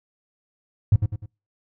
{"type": "tone with echo", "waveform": "triangle", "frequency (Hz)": 103.83, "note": "G#2", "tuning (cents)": 0, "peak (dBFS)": -7, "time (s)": [0.92, 0.96], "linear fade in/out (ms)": 5, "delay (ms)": 100, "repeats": 3, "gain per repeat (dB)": -8, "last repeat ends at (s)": 1.26, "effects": ["noise-tail reverb RT60 0.3 s tail -26 dB re dry", "tanh soft clip ceiling -9 dBFS"]}